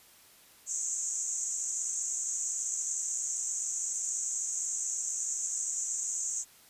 pink band-pass noise, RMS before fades -34 dBFS, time 0.66-6.45 s, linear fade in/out 50 ms, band 6300 to 7900 Hz, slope 96 dB/octave, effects white hiss -58 dBFS RMS until 6.69 s + resampled to 32000 Hz

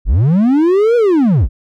triangle linear two-way sweep, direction up then down, 32.39 to 489.1 to 32.39 Hz, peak -6 dBFS, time 0.05-1.49 s, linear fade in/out 50 ms, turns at 0.96 s, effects none

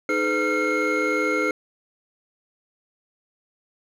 triangle tone cluster, 308.9 / 422.4 / 505 / 1378 / 2157 Hz, D#4 / G#4 / B4 / F6 / C#7, -12 / +29 / +39 / -24 / -48 cents, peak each -24 dBFS, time 0.09-1.51 s, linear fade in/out 2 ms, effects tanh soft clip ceiling -12 dBFS

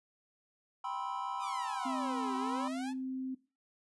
triangle chord, C major seventh, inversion second, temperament just, 784.9 / 981.1 / 1046.5 / 1308.1 Hz, G5 / B5 / C6 / E6, +2 / -12 / 0 / -14 cents, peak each -40 / -38 / -40 / -42 dBFS, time 0.84-2.68 s, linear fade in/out 5 ms
sawtooth exponential two-way sweep, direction down then up, 1279 to 374.4 to 898 Hz, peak -38 dBFS, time 1.39-2.94 s, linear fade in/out 50 ms, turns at 2.36 s
sine tone, 260.8 Hz, C4, 5 cents flat, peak -35 dBFS, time 1.85-3.35 s, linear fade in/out 10 ms
effects noise-tail reverb RT60 0.3 s tail -18 dB re dry + resampled to 24000 Hz

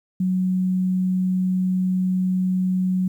sine tone, 185 Hz, F#3, in tune, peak -18 dBFS, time 0.2-3.08 s, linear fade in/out 5 ms, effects 9-bit

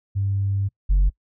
sine tone pair in turn, 98.7 / 46.58 Hz, G2 / F#1, +12 / +12 cents, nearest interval octave + minor second, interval 1300 cents, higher first, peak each -19 / -11 dBFS, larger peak second, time 0.15-0.69 / 0.89-1.1 s, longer first, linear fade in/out 20 ms, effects noise-tail reverb RT60 0.1 s tail -25 dB re dry + tanh soft clip ceiling -13 dBFS

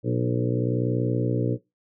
harmonic tone with a mistuned harmonic, 60.8 Hz, B1, 26 cents flat, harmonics 2 / 3 / 4 / 5 / 6 / 7 / 8 / 9, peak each -25 / -31 / -32 / -29 / -35 / -31 / -32 / -36 dBFS, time 0.03-1.58 s, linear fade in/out 50 ms, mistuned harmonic 6, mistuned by -30 cents, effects noise-tail reverb RT60 0.2 s tail -19 dB re dry

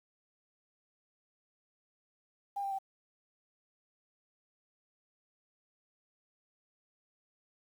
sine tone with pitch steps, 802 / 789.1 / 776.5 Hz, G5 / G5 / G5, +39 / +11 / -17 cents, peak -33 dBFS, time 2.56-2.788 s, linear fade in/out 10 ms, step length 76 ms, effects 10-bit

